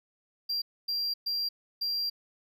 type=tone bursts at uneven times; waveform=triangle; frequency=4747 Hz; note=D8; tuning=18 cents sharp; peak=-27 dBFS; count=4; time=0.49-0.62 / 0.88-1.14 / 1.26-1.49 / 1.81-2.1 s; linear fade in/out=10 ms; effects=none